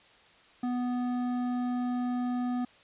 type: tone with hard clipping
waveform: triangle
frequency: 246.9 Hz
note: B3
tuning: in tune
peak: -30 dBFS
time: 0.63-2.65 s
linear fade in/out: 5 ms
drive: 14 dB
effects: white hiss -58 dBFS RMS until 2.83 s + resampled to 8000 Hz